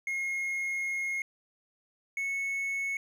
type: tone pair in turn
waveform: triangle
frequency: 2153 / 2202 Hz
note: C7 / C#7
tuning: +49 / -12 cents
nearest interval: unison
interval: 39 cents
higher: second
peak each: -28 dBFS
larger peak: neither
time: 0.07-1.22 / 2.17-2.97 s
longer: first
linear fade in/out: 2 ms
effects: none